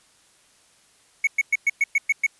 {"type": "tone bursts", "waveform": "triangle", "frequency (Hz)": 2217, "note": "C#7", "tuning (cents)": 0, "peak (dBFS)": -14, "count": 8, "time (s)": [1.24, 2.266], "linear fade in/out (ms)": 5, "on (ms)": 32, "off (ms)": 110, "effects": ["white hiss -58 dBFS RMS until 2.39 s", "resampled to 24000 Hz"]}